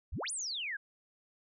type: exponential two-way sweep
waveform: sine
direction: up then down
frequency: 47.01 to 9956 to 1543 Hz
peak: -35 dBFS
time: 0.12-0.77 s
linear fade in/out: 10 ms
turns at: 0.31 s
effects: none